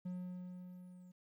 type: tone with level ramp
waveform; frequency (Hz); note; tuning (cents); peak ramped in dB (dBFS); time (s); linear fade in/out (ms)
triangle; 180.8; F#3; -40; -37 to -53; 0.05-1.12; 10
effects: 13-bit